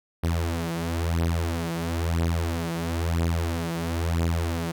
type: beating tone pair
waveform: sawtooth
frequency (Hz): 83.1 / 84.1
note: E2 / E2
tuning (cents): +15 / +35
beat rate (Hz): 1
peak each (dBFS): -23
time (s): 0.23-4.72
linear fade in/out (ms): 10
effects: none